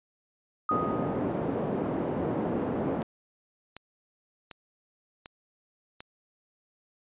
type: tone with exponential decay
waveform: sine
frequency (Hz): 1244.5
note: D#6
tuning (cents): 0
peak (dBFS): -23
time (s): 0.69-1.43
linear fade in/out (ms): 2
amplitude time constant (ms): 160
type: band-pass noise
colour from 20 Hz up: pink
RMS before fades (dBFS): -30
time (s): 0.71-3.03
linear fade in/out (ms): 2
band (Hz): 200 to 570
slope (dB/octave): 12
type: click train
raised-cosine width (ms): 0.2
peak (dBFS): -24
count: 5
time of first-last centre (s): 3.02-6.005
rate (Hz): 1.34
effects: resampled to 8000 Hz